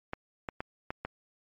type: clicks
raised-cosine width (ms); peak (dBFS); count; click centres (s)
0.5; -19; 5; 0.134 / 0.488 / 0.605 / 0.905 / 1.05
effects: MP3 32 kbps